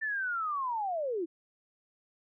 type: linear sweep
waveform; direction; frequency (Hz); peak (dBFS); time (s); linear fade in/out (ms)
sine; down; 1793 to 311.1; -30; 0.01-1.26; 20
effects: none